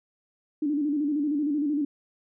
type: tone with vibrato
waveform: sine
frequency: 293.7 Hz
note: D4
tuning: in tune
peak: -23 dBFS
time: 0.62-1.85 s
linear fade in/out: 5 ms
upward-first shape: square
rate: 13 Hz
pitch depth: 67 cents each way
effects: none